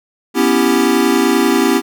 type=chord; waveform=square; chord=C# half-diminished seventh; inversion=third; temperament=equal; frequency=246.9 / 277.2 / 329.6 / 392 Hz; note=B3 / C#4 / E4 / G4; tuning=0 / 0 / 0 / 0 cents; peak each=-17 dBFS; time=0.34-1.82 s; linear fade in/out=50 ms; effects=none